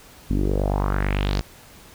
sawtooth tone with low-pass filter sweep, 48.96 Hz, G1, 1 cent flat, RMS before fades -22 dBFS, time 0.3-1.41 s, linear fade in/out 0 ms, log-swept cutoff 240 to 5300 Hz, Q 3.3, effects pink hiss -47 dBFS RMS until 1.94 s

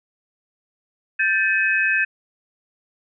sine tone cluster, 1566 / 1756 / 2542 Hz, G6 / A6 / D#7, -2 / -4 / +36 cents, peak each -21 dBFS, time 1.19-2.05 s, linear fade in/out 10 ms, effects none

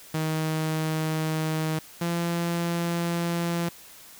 sawtooth tone pair in turn, 157.6 / 170.67 Hz, D#3 / F3, +23 / -40 cents, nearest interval minor second, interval 137 cents, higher second, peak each -21 dBFS, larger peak neither, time 0.14-1.79 / 2.01-3.69 s, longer second, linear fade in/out 5 ms, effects white hiss -48 dBFS RMS until 4.19 s

